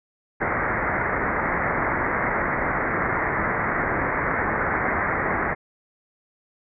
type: low-pass noise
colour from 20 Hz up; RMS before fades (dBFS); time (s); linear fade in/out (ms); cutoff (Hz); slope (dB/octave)
white; -24; 0.4-5.55; 20; 2100; 96
effects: none